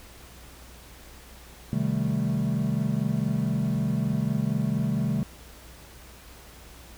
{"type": "chord", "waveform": "triangle", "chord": "A half-diminished seventh", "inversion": "first", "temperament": "equal", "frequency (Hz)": [130.81, 155.56, 196, 220], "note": ["C3", "Eb3", "G3", "A3"], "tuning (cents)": [0, 0, 0, 0], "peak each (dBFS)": -27, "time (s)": [1.73, 5.23], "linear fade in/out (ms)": 0, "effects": ["added 60 Hz sine -49 dBFS peak until 6.97 s", "pink hiss -49 dBFS RMS until 6.97 s"]}